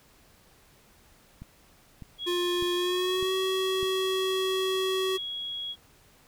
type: click train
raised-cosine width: 5 ms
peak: -29 dBFS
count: 5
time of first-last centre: 1.42-3.83 s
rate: 1.66 Hz
type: tone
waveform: sine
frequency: 3322 Hz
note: G#7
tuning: in tune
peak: -32 dBFS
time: 2.18-5.76 s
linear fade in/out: 50 ms
type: tone with pitch glide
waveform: square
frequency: 353 to 378.3 Hz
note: F4 to F#4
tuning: +19 to +38 cents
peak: -27 dBFS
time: 2.26-5.18 s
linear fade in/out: 20 ms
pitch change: +119 cents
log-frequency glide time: 2.75-3.33 s
effects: pink hiss -59 dBFS RMS until 6.27 s